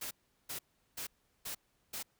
white noise bursts, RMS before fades -41 dBFS, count 5, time 0.01-2.03 s, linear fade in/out 10 ms, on 100 ms, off 380 ms, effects pink hiss -75 dBFS RMS until 2.19 s

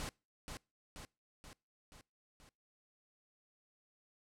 pink noise with echo, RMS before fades -42 dBFS, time 0-0.09 s, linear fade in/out 0 ms, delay 480 ms, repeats 5, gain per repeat -4 dB, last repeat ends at 2.49 s, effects noise-tail reverb RT60 0.3 s tail -25 dB re dry + low-pass 10000 Hz 12 dB/octave

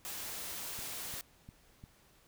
white noise, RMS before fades -42 dBFS, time 0.05-1.21 s, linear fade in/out 0 ms
click train, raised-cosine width 5 ms, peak -37 dBFS, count 4, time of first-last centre 0.79-1.839 s, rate 2.86 Hz
effects pink hiss -65 dBFS RMS until 2.27 s

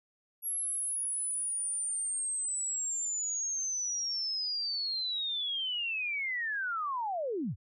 sine linear sweep, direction down, 11330 to 69.3 Hz, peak -31 dBFS, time 0.42-7.56 s, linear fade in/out 50 ms, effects none

